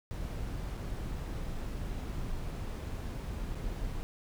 brown noise with dropouts, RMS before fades -37 dBFS, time 0.11-4.03 s, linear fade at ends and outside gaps 0 ms, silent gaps 0.772-0.776 / 3.548-3.553 s, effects none

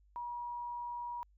sine tone, 960 Hz, B5, 49 cents flat, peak -38 dBFS, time 0.16-1.23 s, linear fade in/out 0 ms, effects added 50 Hz sine -63 dBFS peak until 1.37 s

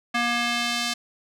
square tone with band-pass filter sweep, 237.9 Hz, A#3, 35 cents sharp, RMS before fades -25 dBFS, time 0.14-0.94 s, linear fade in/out 10 ms, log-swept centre 2000 to 4500 Hz, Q 1, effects none

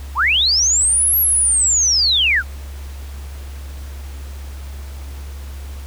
sine linear two-way sweep, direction up then down, 784 to 11750 to 1308 Hz, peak -12 dBFS, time 0.15-2.43 s, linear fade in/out 50 ms, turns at 1.18 s, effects added 69 Hz sine -28 dBFS peak until 5.86 s + pink hiss -42 dBFS RMS until 5.86 s

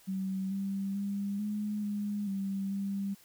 sine tone with pitch steps, 190.8 / 195.9 / 200.1 / 209.3 / 205.7 / 195.3 / 197.7 Hz, G3 / G3 / G3 / G#3 / G#3 / G3 / G3, -47 / -1 / +36 / +14 / -16 / -6 / +15 cents, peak -31 dBFS, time 0.07-3.15 s, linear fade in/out 20 ms, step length 440 ms, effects white hiss -60 dBFS RMS until 3.24 s

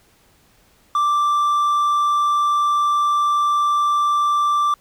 triangle tone, 1174.7 Hz, D6, in tune, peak -13 dBFS, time 0.95-4.74 s, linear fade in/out 2 ms, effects pink hiss -56 dBFS RMS until 4.8 s

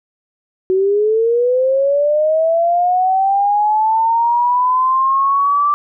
sine linear sweep, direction up, 370 to 1174.7 Hz, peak -11 dBFS, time 0.7-5.74 s, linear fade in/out 0 ms, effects none

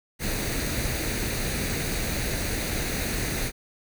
pink noise with comb filter, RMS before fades -28 dBFS, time 0.19-3.52 s, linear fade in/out 50 ms, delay 0.47 ms, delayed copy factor +0.55, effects none

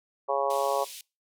harmonic tone, 138.59 Hz, C#3, in tune, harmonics 3 / 4 / 5 / 6 / 7 / 8, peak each -33 / -28 / -32 / -32 / -32 / -32 dBFS, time 0.28-0.85 s, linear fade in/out 20 ms
pink band-pass noise, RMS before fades -43 dBFS, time 0.5-1.01 s, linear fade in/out 2 ms, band 2900 to 15000 Hz, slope 24 dB/octave
effects noise-tail reverb RT60 0.3 s tail -26 dB re dry

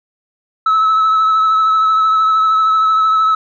sine tone with vibrato, 1299 Hz, E6, 26 cents flat, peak -7 dBFS, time 0.66-3.35 s, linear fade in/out 5 ms, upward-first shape sine, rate 13 Hz, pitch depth 22 cents each way, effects tanh soft clip ceiling -8 dBFS

